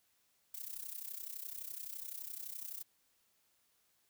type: noise with amplitude modulation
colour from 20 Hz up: violet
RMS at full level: -42 dBFS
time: 0.54-2.83 s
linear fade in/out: 5 ms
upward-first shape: sine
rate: 31.8 Hz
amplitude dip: 80%
effects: white hiss -75 dBFS RMS until 4.09 s